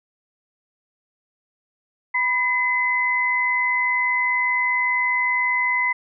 sine tone pair together, 987.8 / 2035 Hz, B5 / C7, 0 / -49 cents, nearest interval octave + minor second, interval 1251 cents, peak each -24 / -19 dBFS, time 2.14-5.93 s, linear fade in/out 10 ms, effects none

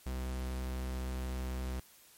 45% pulse tone, 64 Hz, C2, 38 cents flat, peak -35 dBFS, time 0.06-1.8 s, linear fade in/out 5 ms, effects white hiss -60 dBFS RMS until 2.17 s + MP3 64 kbps

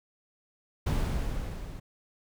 brown noise with level ramp, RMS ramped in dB -25 to -41 dBFS, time 0.86-1.8 s, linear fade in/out 10 ms, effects none

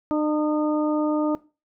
harmonic tone with a mistuned harmonic, 302.8 Hz, D#4, 47 cents flat, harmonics 1 / 2 / 3 / 4, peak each -21 / -27 / -31 / -33 dBFS, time 0.11-1.35 s, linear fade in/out 0 ms, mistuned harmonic 4, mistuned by +20 cents, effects noise-tail reverb RT60 0.3 s tail -19 dB re dry

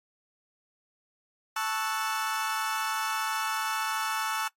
35% pulse chord, F# minor seventh, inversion first, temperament equal, 880 / 1108.7 / 1318.5 / 1480 Hz, A5 / C#6 / E6 / F#6, 0 / 0 / 0 / 0 cents, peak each -31 / -34 / -31 / -34 dBFS, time 1.56-4.48 s, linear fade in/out 5 ms, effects noise-tail reverb RT60 0.1 s tail -21 dB re dry + AAC 48 kbps

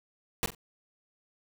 pink noise with echo, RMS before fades -28 dBFS, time 0.43-0.46 s, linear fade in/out 0 ms, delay 44 ms, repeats 2, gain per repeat -13 dB, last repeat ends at 0.548 s, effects none

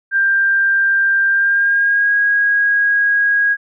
sine tone with pitch glide, 1587 to 1643.9 Hz, G6 to G#6, +21 to -18 cents, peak -11 dBFS, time 0.11-3.57 s, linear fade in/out 50 ms, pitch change +61 cents, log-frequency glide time 1.29-2.14 s, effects none

